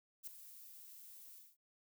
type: noise with ADSR envelope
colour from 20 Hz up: violet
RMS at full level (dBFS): -44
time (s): 0.23-1.57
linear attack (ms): 41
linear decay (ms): 5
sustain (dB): -12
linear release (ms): 230
effects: none